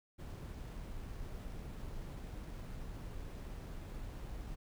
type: noise with sample-and-hold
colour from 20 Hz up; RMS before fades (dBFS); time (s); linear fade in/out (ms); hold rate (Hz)
brown; -45; 0.18-4.56; 20; 11025
effects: none